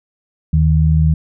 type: tone pair together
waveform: sine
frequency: 77.78 / 156.82 Hz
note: D#2 / D#3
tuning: 0 / +14 cents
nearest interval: octave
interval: 1214 cents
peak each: -12 dBFS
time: 0.53-1.14 s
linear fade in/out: 5 ms
effects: none